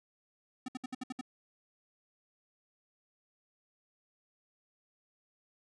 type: tone bursts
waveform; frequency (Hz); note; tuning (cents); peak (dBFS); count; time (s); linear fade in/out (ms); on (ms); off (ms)
square; 255.3; C4; -42; -37; 7; 0.66-1.212; 5; 24; 64
effects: resampled to 22050 Hz